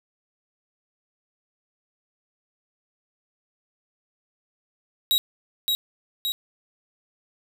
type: tone with echo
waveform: 45% pulse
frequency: 3831 Hz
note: A#7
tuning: 47 cents sharp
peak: -18 dBFS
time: 5.11-5.18 s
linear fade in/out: 0 ms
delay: 570 ms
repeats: 2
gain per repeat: -3 dB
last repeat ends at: 6.32 s
effects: none